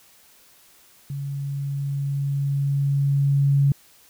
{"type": "tone with level ramp", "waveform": "sine", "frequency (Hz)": 140, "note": "C#3", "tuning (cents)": 18, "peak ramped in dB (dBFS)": [-27, -14], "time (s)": [1.1, 3.72], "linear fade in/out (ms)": 2, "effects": ["white hiss -54 dBFS RMS until 4.09 s"]}